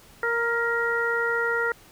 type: harmonic tone with a mistuned harmonic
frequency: 466.2 Hz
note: A#4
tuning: in tune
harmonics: 1 / 2 / 3 / 4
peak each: -27 / -33 / -25 / -29 dBFS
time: 0.23-1.72 s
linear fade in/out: 2 ms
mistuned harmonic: 4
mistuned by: +23 cents
effects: pink hiss -52 dBFS RMS until 1.91 s